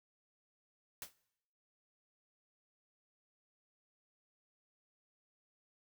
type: noise with exponential decay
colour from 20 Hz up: white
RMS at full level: -41 dBFS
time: 1.02-1.14 s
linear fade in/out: 1 ms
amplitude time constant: 25 ms
effects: noise-tail reverb RT60 0.8 s tail -21 dB re dry